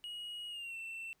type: tone with pitch glide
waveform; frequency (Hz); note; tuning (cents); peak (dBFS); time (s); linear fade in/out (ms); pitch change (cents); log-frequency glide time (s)
triangle; 2895 to 2686; F#7 to E7; -38 to +32; -40; 0.04-1.13; 0; -130; 0.49-0.76
effects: pink hiss -75 dBFS RMS until 1.2 s